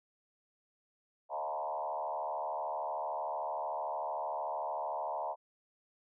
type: tone with frequency modulation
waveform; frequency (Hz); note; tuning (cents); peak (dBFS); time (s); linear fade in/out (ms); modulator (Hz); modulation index
sine; 782; G5; -4; -34; 1.29-5.36; 50; 73.3; 2.8
effects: none